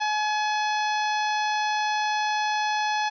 harmonic tone, 848 Hz, G#5, 36 cents sharp, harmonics 1 / 2 / 3 / 4 / 5 / 6 / 7, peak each -24 / -30 / -34 / -36 / -38 / -40 / -41 dBFS, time 0-3.1 s, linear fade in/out 20 ms, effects none

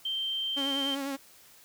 sine tone, 3136 Hz, G7, in tune, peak -29 dBFS, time 0.05-0.95 s, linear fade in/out 5 ms
sawtooth tone with vibrato, 276 Hz, C#4, 7 cents flat, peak -28 dBFS, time 0.56-1.17 s, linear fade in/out 20 ms, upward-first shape triangle, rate 10 Hz, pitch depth 46 cents each way
effects white hiss -56 dBFS RMS until 1.64 s

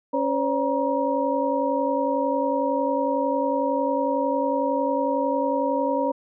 sine tone cluster, 276.9 / 517 / 568 / 948 Hz, C#4 / C5 / C#5 / A#5, -2 / -21 / +42 / +29 cents, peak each -26 dBFS, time 0.13-6.12 s, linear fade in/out 10 ms, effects none

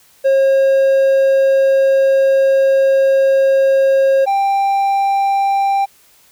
triangle tone pair in turn, 540 / 789.7 Hz, C#5 / G5, -45 / +13 cents, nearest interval perfect fifth, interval 658 cents, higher second, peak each -7 / -10 dBFS, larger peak first, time 0.24-4.26 / 4.26-5.86 s, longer first, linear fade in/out 20 ms, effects white hiss -50 dBFS RMS until 6.31 s

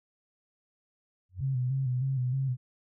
sine tone with exponential growth, 91.8 Hz, F#2, 13 cents flat, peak -30 dBFS, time 1.29-1.41 s, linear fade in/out 5 ms, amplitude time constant 24 ms
sine tone with vibrato, 130 Hz, C3, 11 cents flat, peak -26 dBFS, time 1.39-2.57 s, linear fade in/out 50 ms, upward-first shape square, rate 3.2 Hz, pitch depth 59 cents each way
effects none

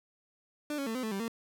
30% pulse tone with pitch steps, 296.9 / 277 / 223.9 / 255.9 / 219.5 / 195.5 / 229.1 Hz, D4 / C#4 / A3 / C4 / A3 / G3 / A#3, +19 / -1 / +30 / -38 / -4 / -4 / -30 cents, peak -30 dBFS, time 0.7-1.281 s, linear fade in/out 2 ms, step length 83 ms, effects none

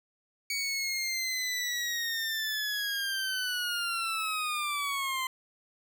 20% pulse linear sweep, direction down, 2257 to 1030 Hz, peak -25 dBFS, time 0.5-5.27 s, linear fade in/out 2 ms, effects none

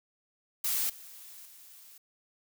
blue noise with level steps, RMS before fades -30 / -49 / -53 dBFS, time 0.64-1.98 s, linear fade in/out 5 ms, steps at 0.89 / 1.45 s, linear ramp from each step 10 ms, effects none

